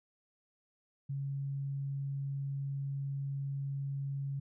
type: tone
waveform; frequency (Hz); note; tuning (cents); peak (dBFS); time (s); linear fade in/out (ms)
sine; 138.59; C#3; 0; -34; 1.09-4.4; 10
effects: none